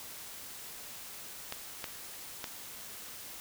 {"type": "clicks", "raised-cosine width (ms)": 0.2, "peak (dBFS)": -19, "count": 3, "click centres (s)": [1.524, 1.842, 2.442], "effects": ["white hiss -46 dBFS RMS until 3.4 s"]}